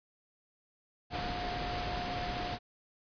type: tone in noise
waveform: sine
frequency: 715 Hz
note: F5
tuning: 41 cents sharp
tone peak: -38 dBFS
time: 1.1-2.59 s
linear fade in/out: 50 ms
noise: pink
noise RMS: -37 dBFS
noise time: 1.1-2.59 s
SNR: -4 dB
effects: resampled to 11025 Hz